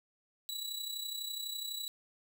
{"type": "tone with amplitude modulation", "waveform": "sawtooth", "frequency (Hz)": 3928, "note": "B7", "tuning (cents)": -10, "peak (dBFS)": -32, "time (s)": [0.49, 1.88], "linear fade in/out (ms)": 0, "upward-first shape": "sine", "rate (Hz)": 32, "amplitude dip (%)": 60, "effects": []}